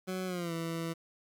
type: tone with pitch glide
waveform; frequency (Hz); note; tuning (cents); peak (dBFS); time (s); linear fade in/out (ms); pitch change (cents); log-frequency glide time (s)
20% pulse; 185.8 to 165.53; F#3 to E3; +7 to +8; -29; 0.07-0.94; 20; -199; 0.26-0.53
effects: 10-bit